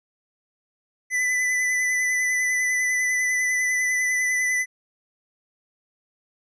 square tone with vibrato, 2000 Hz, B6, 21 cents sharp, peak -21 dBFS, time 1.1-4.66 s, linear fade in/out 50 ms, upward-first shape sine, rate 10 Hz, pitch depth 18 cents each way, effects resampled to 22050 Hz

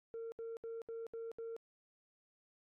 sine tone bursts, 457.1 Hz, A#4, 34 cents flat, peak -40 dBFS, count 6, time 0.14-1.565 s, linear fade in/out 0 ms, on 180 ms, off 69 ms, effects tanh soft clip ceiling -40 dBFS + AAC 48 kbps

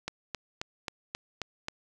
click train, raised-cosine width 0.2 ms, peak -16 dBFS, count 7, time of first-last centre 0.08-1.684 s, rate 3.74 Hz, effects none

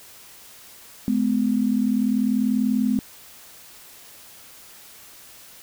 sine tone pair together, 213.1 / 253.4 Hz, G#3 / B3, +45 / +45 cents, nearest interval minor third, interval 300 cents, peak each -21 dBFS, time 1.08-2.99 s, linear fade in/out 0 ms, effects white hiss -46 dBFS RMS until 5.62 s

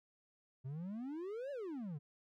triangle exponential two-way sweep, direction up then down, 126 to 587.3 to 136.1 Hz, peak -39 dBFS, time 0.64-1.99 s, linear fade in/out 20 ms, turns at 1.51 s, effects none

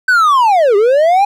triangle linear two-way sweep, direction down then up, 1546 to 388.5 to 825 Hz, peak -5 dBFS, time 0.08-1.25 s, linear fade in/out 5 ms, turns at 0.76 s, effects none

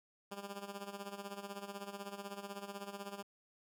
10% pulse tone with tremolo, 200 Hz, G3, 35 cents sharp, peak -33 dBFS, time 0.31-3.23 s, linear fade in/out 10 ms, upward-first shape sine, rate 16 Hz, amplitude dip 75%, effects none

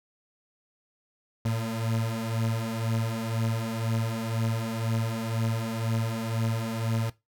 30% pulse beating tone pair, 112 / 114 Hz, A2 / A#2, +31 / -38 cents, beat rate 2 Hz, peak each -29 / -26 dBFS, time 1.45-7.1 s, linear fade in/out 5 ms, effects noise-tail reverb RT60 0.2 s tail -18 dB re dry

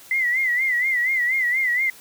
sine tone with vibrato, 2020 Hz, B6, 39 cents sharp, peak -18 dBFS, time 0.11-1.9 s, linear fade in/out 2 ms, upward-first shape sine, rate 4.2 Hz, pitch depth 100 cents each way, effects white hiss -46 dBFS RMS until 2 s + high-pass 80 Hz 12 dB/octave

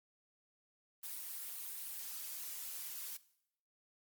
blue noise with flanger, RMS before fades -45 dBFS, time 1.03-3.17 s, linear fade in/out 5 ms, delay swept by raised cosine 0.66 to 5.96 ms, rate 3.6 Hz, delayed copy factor +0.7, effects noise-tail reverb RT60 0.7 s tail -18 dB re dry + Opus 32 kbps

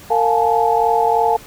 sine tone cluster, 457 / 704 / 835 / 878 Hz, A#4 / F5 / G#5 / A5, -34 / +14 / +9 / -4 cents, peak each -18 dBFS, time 0.1-1.37 s, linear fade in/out 10 ms, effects pink hiss -40 dBFS RMS until 1.46 s

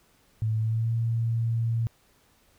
sine tone with pitch glide, 110 to 115 Hz, A2 to A#2, 0 to -23 cents, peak -23 dBFS, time 0.42-1.87 s, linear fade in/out 0 ms, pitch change +77 cents, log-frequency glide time 0.59-0.92 s, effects pink hiss -63 dBFS RMS until 2.58 s

